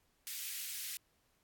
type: high-pass noise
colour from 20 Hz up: white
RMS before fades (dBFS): -42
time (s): 0.27-0.97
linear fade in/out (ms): 0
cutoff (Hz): 1900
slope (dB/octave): 24
effects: pink hiss -75 dBFS RMS until 1.43 s + AAC 64 kbps